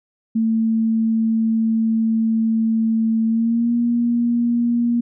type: tone with pitch glide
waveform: sine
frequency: 223.9 to 237.2 Hz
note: A3 to A#3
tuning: +30 to +30 cents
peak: -15 dBFS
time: 0.35-5.01 s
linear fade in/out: 10 ms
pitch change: +100 cents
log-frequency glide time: 3.26-3.73 s
effects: none